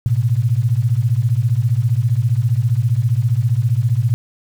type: beating tone pair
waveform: sine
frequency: 110.2 / 125.2 Hz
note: A2 / B2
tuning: +3 / +24 cents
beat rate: 15 Hz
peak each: -16 dBFS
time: 0.06-4.14 s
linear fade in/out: 0 ms
effects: 7-bit

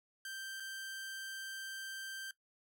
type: tone with dropouts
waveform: sawtooth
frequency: 1568 Hz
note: G6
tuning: in tune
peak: -39 dBFS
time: 0.25-2.31 s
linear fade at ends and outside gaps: 2 ms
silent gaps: 0.6-0.603 s
effects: noise-tail reverb RT60 0.1 s tail -17 dB re dry

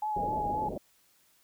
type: tone with vibrato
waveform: sine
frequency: 840 Hz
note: G#5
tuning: 19 cents sharp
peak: -29 dBFS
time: 0.02-0.69 s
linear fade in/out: 5 ms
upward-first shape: triangle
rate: 3.8 Hz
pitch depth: 47 cents each way
type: low-pass noise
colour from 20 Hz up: white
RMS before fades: -37 dBFS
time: 0.16-0.78 s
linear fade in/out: 5 ms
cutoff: 680 Hz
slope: 48 dB/octave
effects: white hiss -66 dBFS RMS until 1.43 s

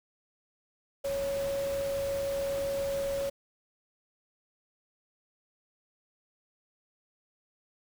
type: tone in noise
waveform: sine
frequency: 554.4 Hz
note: C#5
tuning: in tune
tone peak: -29 dBFS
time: 1.04-3.3 s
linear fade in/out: 10 ms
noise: pink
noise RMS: -42 dBFS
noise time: 1.04-3.3 s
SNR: +10 dB
effects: none

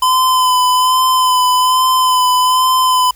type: tone with vibrato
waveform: square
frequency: 1016 Hz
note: B5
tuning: 49 cents sharp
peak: -10 dBFS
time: 0.02-3.11 s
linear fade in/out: 5 ms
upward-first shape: sine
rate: 1.2 Hz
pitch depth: 21 cents each way
effects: added 50 Hz sine -45 dBFS peak until 3.15 s + white hiss -48 dBFS RMS until 3.15 s

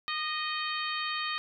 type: harmonic tone with a mistuned harmonic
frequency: 622.3 Hz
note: D#5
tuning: in tune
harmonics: 2 / 3 / 4 / 5 / 6 / 7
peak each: -35 / -37 / -38 / -39 / -40 / -40 dBFS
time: 0.08-1.38 s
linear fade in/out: 0 ms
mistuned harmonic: 2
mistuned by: -30 cents
effects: none

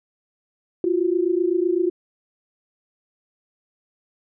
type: tone pair together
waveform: sine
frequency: 342.4 / 370.3 Hz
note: F4 / F#4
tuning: -34 / +1 cents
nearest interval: minor second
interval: 135 cents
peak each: -20 / -21 dBFS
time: 0.84-1.9 s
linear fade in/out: 2 ms
effects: none

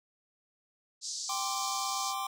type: band-pass noise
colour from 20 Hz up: pink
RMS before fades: -38 dBFS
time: 1.01-2.15 s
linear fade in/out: 50 ms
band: 4300 to 7700 Hz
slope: 48 dB/octave
type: chord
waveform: square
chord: G suspended fourth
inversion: none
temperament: equal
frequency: 784 / 1046.5 / 1174.7 Hz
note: G5 / C6 / D6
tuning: 0 / 0 / 0 cents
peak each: -38 dBFS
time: 1.29-2.27 s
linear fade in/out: 5 ms
effects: none

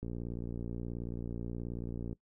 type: click train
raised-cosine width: 3 ms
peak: -27 dBFS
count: 124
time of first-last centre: 0.03-2.129 s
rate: 58.6 Hz
effects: noise-tail reverb RT60 0.1 s tail -21 dB re dry

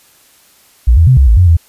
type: tone with pitch steps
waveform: sine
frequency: 59.5 / 82.2 / 129 / 67.4 / 55.4 / 89.9 / 83.2 Hz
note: A#1 / E2 / C3 / C#2 / A1 / F#2 / E2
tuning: +36 / -4 / -24 / -48 / +13 / -49 / +17 cents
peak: -3 dBFS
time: 0.87-1.57 s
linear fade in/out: 10 ms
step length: 100 ms
effects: white hiss -47 dBFS RMS until 1.68 s + resampled to 32000 Hz

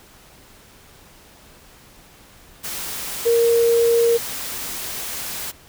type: tone in noise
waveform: sine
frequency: 466.2 Hz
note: A#4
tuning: in tune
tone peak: -13 dBFS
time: 3.25-4.18 s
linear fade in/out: 20 ms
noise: white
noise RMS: -29 dBFS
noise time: 2.63-5.52 s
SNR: +13 dB
effects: pink hiss -48 dBFS RMS until 5.68 s

